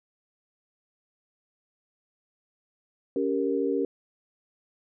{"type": "chord", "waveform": "sine", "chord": "G diminished", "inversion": "second", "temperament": "equal with one note detuned", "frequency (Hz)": [279.4, 392, 466.2], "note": ["Db4", "G4", "Bb4"], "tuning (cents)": [14, 0, 0], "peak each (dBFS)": -28, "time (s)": [3.16, 3.85], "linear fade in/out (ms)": 2, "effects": []}